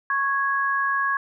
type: tone pair together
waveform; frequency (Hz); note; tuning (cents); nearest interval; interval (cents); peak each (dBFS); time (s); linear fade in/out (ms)
sine; 1103.1 / 1660; C#6 / G#6; -9 / -1; perfect fifth; 708; -23; 0.1-1.17; 2
effects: none